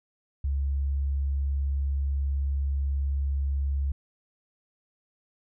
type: tone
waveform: sine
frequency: 69.3 Hz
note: C#2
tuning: in tune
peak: -24 dBFS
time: 0.44-3.92 s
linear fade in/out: 5 ms
effects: none